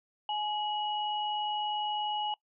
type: tone pair together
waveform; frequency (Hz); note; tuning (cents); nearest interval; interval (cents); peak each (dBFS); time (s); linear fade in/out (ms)
sine; 842 / 2917; G#5 / F#7; +24 / -25; octave + minor seventh; 2151; -31 / -36; 0.29-2.34; 2
effects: noise-tail reverb RT60 0.1 s tail -23 dB re dry